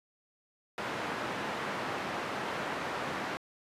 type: band-pass noise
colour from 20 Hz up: white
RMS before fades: -36 dBFS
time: 0.78-3.37 s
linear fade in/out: 0 ms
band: 140 to 1500 Hz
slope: 12 dB/octave
effects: resampled to 32000 Hz